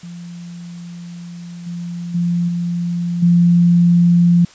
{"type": "tone with level steps", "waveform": "sine", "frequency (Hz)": 173.1, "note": "F3", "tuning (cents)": -15, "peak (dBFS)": [-29, -23, -14, -17, -8], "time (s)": [0.03, 4.45], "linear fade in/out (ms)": 5, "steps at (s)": [1.66, 2.14, 2.48, 3.22], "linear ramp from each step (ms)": 10, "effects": ["white hiss -44 dBFS RMS until 4.54 s", "resampled to 16000 Hz"]}